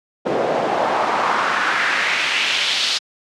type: noise with band-pass filter sweep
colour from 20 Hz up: pink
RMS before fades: -19 dBFS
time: 0.25-2.99 s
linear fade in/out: 20 ms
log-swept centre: 470 to 4200 Hz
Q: 1.9
effects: high-pass 150 Hz 12 dB/octave + low-pass 7000 Hz 12 dB/octave